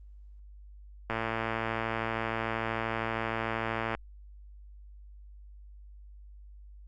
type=click train; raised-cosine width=0.5 ms; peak=-16 dBFS; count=323; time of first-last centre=1.1-3.95 s; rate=113 Hz; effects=added 50 Hz sine -47 dBFS peak until 6.87 s + Opus 32 kbps